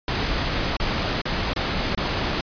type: noise with dropouts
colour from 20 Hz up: pink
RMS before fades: -24 dBFS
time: 0.08-2.41 s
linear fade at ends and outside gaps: 2 ms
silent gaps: 0.768-0.799 / 1.216-1.254 / 1.535-1.561 / 1.95-1.975 s
effects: resampled to 11025 Hz